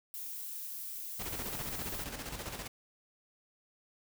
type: noise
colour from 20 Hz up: violet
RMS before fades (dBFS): -42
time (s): 0.14-2.04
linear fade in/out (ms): 0
type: noise with tremolo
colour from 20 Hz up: pink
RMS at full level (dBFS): -40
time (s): 1.19-2.68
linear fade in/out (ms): 10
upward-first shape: square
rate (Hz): 15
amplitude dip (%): 50
effects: none